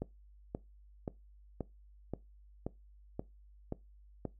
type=click train; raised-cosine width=2 ms; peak=-23 dBFS; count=9; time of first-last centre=0.02-4.253 s; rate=1.89 Hz; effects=noise-tail reverb RT60 0.2 s tail -20 dB re dry + added 50 Hz sine -56 dBFS peak until 4.39 s